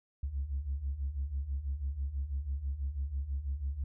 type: beating tone pair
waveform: sine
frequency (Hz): 65.41 / 71.51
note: C2 / D2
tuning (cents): 0 / -46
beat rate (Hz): 6.1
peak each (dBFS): -37 / -33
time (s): 0.23-3.84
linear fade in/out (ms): 5
effects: tanh soft clip ceiling -27 dBFS